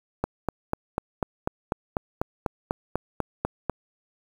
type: click train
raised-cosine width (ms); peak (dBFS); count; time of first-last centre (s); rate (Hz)
1; -10; 15; 0.24-3.697; 4.05
effects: 7-bit